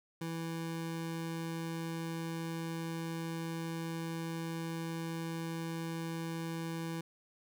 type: tone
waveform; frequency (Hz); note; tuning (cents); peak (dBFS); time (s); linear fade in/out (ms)
25% pulse; 164.81; E3; 0; -33; 0.21-7.01; 5
effects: none